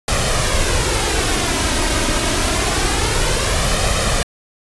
pink noise with flanger, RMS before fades -17 dBFS, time 0.08-4.23 s, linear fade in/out 2 ms, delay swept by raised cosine 1.6 to 3.2 ms, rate 0.26 Hz, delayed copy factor +0.5, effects resampled to 24000 Hz

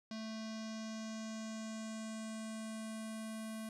square tone with low-pass filter sweep, 220.2 Hz, A3, 2 cents sharp, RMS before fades -44 dBFS, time 0.11-3.69 s, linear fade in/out 2 ms, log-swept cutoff 5100 to 11000 Hz, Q 3.1, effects 13-bit

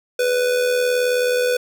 square tone with amplitude modulation, 495.6 Hz, B4, 6 cents sharp, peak -15 dBFS, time 0.19-1.57 s, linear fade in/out 5 ms, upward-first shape sine, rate 78.9 Hz, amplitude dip 45%, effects none

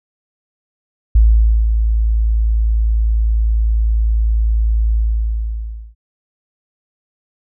sine tone with ADSR envelope, 55 Hz, A1, in tune, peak -5 dBFS, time 1.15-5.95 s, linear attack 6 ms, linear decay 510 ms, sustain -6 dB, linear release 1000 ms, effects none

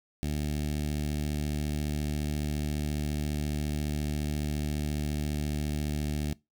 15% pulse tone with notch filter, 74.5 Hz, D2, 25 cents sharp, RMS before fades -31 dBFS, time 0.23-6.33 s, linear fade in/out 0 ms, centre 1100 Hz, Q 0.56, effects noise-tail reverb RT60 0.2 s tail -21 dB re dry

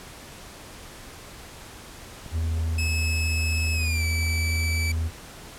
clicks, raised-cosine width 5 ms, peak -28 dBFS, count 2, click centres 2.263 / 2.886 s
triangle tone, 81.1 Hz, E2, 28 cents flat, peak -21 dBFS, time 2.31-5.11 s, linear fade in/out 50 ms
sawtooth tone with pitch glide, 2589 to 2307 Hz, E7 to D7, -32 to -31 cents, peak -24 dBFS, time 2.78-4.92 s, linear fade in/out 5 ms, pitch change -199 cents, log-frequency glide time 3.73-4.04 s
effects pink hiss -43 dBFS RMS until 5.58 s + low-pass 12000 Hz 12 dB/octave

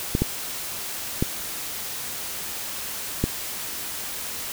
clicks, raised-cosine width 3 ms, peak -7 dBFS, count 4, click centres 0.151 / 0.22 / 1.225 / 3.24 s, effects white hiss -32 dBFS RMS until 4.52 s

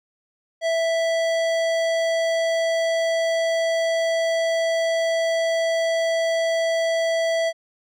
sine tone with hard clipping, 659 Hz, E5, 1 cent flat, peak -21 dBFS, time 0.61-7.53 s, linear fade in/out 50 ms, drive 16 dB, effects none

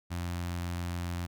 sawtooth tone with notch filter, 87.31 Hz, F2, in tune, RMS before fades -35 dBFS, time 0.1-1.27 s, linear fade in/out 20 ms, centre 450 Hz, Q 1.4, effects none

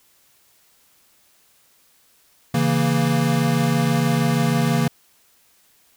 square chord, A# diminished, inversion first, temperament equal, 138.59 / 164.81 / 233.1 Hz, C#3 / E3 / A#3, 0 / 0 / 0 cents, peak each -22 dBFS, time 2.54-4.88 s, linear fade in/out 5 ms, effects white hiss -58 dBFS RMS until 5.96 s

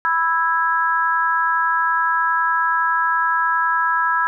harmonic tone, 329.6 Hz, E4, in tune, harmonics 3 / 4 / 5, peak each -20 / -20 / -20 dBFS, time 0.05-4.27 s, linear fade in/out 0 ms, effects none

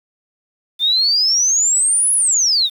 sine exponential two-way sweep, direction up then down, 3535 to 10630 to 3535 Hz, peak -12 dBFS, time 0.79-2.7 s, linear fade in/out 50 ms, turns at 2.14 s, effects 7-bit

